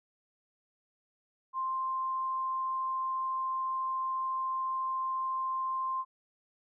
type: tone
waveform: sine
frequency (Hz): 1049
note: C6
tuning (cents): +4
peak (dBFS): -30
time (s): 1.53-6.05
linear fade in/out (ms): 50
effects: none